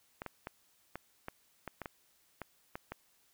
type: clicks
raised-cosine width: 0.5 ms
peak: -25 dBFS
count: 11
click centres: 0.219 / 0.263 / 0.471 / 0.956 / 1.284 / 1.677 / 1.817 / 1.858 / 2.417 / 2.755 / 2.92 s
effects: white hiss -70 dBFS RMS until 3.33 s

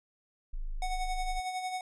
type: tone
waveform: sine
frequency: 26.25 Hz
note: G#0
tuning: 19 cents sharp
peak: -32 dBFS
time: 0.53-1.4 s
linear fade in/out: 10 ms
type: tone with tremolo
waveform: square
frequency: 740 Hz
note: F#5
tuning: in tune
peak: -32 dBFS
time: 0.82-1.81 s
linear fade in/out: 2 ms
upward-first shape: sine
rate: 11 Hz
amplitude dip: 50%
effects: resampled to 24000 Hz

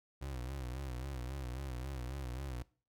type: tone with vibrato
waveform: 30% pulse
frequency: 64.8 Hz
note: C2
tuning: 16 cents flat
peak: -37 dBFS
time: 0.21-2.63 s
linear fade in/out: 10 ms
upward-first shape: sine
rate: 3.7 Hz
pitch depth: 120 cents each way
effects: noise-tail reverb RT60 0.4 s tail -21 dB re dry

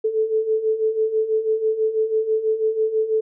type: beating tone pair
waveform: sine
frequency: 434.3 / 440.4 Hz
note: A4 / A4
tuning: -23 / +2 cents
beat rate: 6.1 Hz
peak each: -24 / -19 dBFS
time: 0.04-3.21 s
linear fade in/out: 10 ms
effects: none

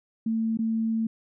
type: tone with dropouts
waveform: sine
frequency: 224.1 Hz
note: A3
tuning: 32 cents sharp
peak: -23 dBFS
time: 0.26-1.07 s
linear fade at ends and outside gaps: 5 ms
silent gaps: 0.573-0.589 s
effects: none

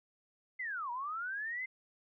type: linear two-way sweep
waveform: sine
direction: down then up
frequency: 2093 to 932 to 2093 Hz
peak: -36 dBFS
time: 0.59-1.66 s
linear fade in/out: 10 ms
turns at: 0.91 s
effects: none

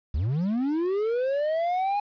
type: linear sweep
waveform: triangle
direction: up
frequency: 61.74 to 830.6 Hz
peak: -21 dBFS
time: 0.14-2 s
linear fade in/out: 5 ms
effects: resampled to 11025 Hz + 9-bit

